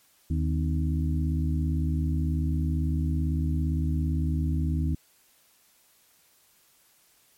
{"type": "harmonic tone with a mistuned harmonic", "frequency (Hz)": 77.5, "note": "D#2", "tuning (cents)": -6, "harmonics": [1, 2, 3, 4], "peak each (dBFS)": [-25, -29, -33, -36], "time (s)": [0.3, 4.95], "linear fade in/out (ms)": 5, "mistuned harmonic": 3, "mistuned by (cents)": 140, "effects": ["white hiss -62 dBFS RMS until 7.37 s", "MP3 64 kbps"]}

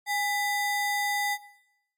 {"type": "ring-modulated tone", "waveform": "square", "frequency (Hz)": 1406, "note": "F6", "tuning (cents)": 11, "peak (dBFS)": -23, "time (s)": [0.06, 1.38], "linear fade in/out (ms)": 50, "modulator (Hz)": 585, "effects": ["noise-tail reverb RT60 0.8 s tail -17 dB re dry", "MP3 64 kbps"]}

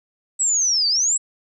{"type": "linear two-way sweep", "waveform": "sine", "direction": "down then up", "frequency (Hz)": [7902, 4500, 7902], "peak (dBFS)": -16, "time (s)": [0.39, 1.18], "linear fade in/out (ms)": 20, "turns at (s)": 0.88, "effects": []}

